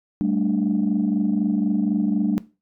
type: chord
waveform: sine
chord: G suspended second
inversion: none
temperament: equal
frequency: 196 / 220 / 293.7 Hz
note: G3 / A3 / D4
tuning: 0 / 0 / 0 cents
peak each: -22 dBFS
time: 0.21-2.38 s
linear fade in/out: 0 ms
effects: noise-tail reverb RT60 0.3 s tail -20 dB re dry + tanh soft clip ceiling -12 dBFS